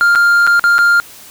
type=tone with dropouts; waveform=triangle; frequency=1400 Hz; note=F6; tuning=4 cents sharp; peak=-5 dBFS; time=0.01-1 s; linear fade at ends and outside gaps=0 ms; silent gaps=0.151-0.157 / 0.467-0.474 / 0.595-0.64 / 0.782-0.789 s; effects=white hiss -37 dBFS RMS until 1.3 s